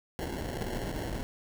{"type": "noise with sample-and-hold", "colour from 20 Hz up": "pink", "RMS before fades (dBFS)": -35, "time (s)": [0.19, 1.23], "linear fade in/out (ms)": 0, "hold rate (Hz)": 1225, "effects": []}